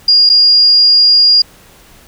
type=tone with dropouts; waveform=sine; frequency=4837 Hz; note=D#8; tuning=50 cents flat; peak=-4 dBFS; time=0.08-1.42 s; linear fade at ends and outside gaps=5 ms; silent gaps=0.293-0.298 s; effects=pink hiss -42 dBFS RMS until 2.07 s